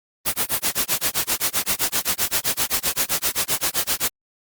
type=noise with tremolo; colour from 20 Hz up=white; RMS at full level=-19 dBFS; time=0.25-4.09 s; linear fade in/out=20 ms; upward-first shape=sine; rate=7.7 Hz; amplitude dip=100%; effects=Opus 32 kbps